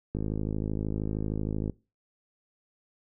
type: click train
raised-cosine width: 3 ms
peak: -18 dBFS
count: 83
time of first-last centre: 0.15-1.697 s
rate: 53 Hz
effects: noise-tail reverb RT60 0.3 s tail -23 dB re dry